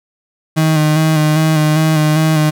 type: tone with vibrato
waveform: 35% pulse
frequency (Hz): 155.56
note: D#3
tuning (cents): 0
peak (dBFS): -8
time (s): 0.56-2.51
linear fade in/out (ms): 20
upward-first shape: square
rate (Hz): 2.5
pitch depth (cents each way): 27
effects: none